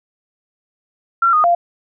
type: tone with pitch steps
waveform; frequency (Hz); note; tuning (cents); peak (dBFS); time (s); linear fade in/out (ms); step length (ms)
sine; 1364 / 1235 / 693; F6 / D#6 / F5; -41 / -13 / -14; -10; 1.22-1.55; 5; 110
effects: none